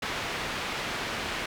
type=low-pass noise; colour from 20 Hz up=white; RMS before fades=-33 dBFS; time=0.02-1.46 s; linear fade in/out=5 ms; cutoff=2700 Hz; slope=12 dB/octave; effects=none